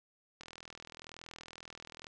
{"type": "click train", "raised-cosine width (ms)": 0.2, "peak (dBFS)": -30, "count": 69, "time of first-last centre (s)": [0.41, 2.069], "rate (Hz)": 41, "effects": ["resampled to 22050 Hz"]}